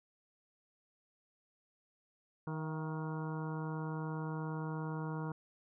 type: harmonic tone with a mistuned harmonic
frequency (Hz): 157.1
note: D#3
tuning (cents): +17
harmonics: 1 / 2 / 3 / 4 / 5 / 6 / 7 / 8 / 9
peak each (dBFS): -38 / -45 / -47 / -55 / -53 / -48 / -51 / -57 / -52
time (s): 2.47-5.32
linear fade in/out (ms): 2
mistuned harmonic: 4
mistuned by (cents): +86
effects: none